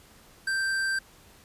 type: tone with hard clipping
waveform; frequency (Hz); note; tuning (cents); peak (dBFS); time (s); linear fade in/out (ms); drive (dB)
sine; 1568; G6; 0; -27; 0.47-0.99; 5; 12
effects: pink hiss -55 dBFS RMS until 1.44 s + resampled to 32000 Hz